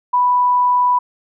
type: tone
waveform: sine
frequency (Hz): 987.8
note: B5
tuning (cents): 0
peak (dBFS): -11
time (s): 0.13-0.99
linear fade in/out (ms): 10
effects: none